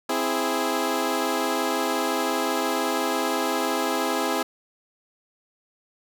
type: chord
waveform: 15% pulse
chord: C augmented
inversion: none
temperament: equal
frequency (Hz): 261.6 / 329.6 / 415.3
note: C4 / E4 / G#4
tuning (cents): 0 / 0 / 0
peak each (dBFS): -21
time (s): 0.09-4.43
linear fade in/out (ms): 5
effects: none